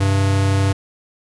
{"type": "tone pair together", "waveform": "square", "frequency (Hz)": [97.61, 130.3], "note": ["G2", "C3"], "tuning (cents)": [-7, -7], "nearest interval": "perfect fourth", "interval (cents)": 500, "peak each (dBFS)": [-15, -25], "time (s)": [0, 0.73], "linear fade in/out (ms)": 10, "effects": ["resampled to 24000 Hz"]}